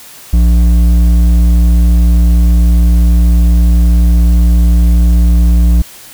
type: tone with hard clipping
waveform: sine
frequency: 58.4 Hz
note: A#1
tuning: 4 cents sharp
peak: -6 dBFS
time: 0.33-5.82 s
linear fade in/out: 5 ms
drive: 8 dB
effects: white hiss -34 dBFS RMS until 6.13 s